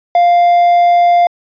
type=tone; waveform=triangle; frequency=698.5 Hz; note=F5; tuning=in tune; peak=-4 dBFS; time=0.15-1.27 s; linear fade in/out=2 ms; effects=resampled to 11025 Hz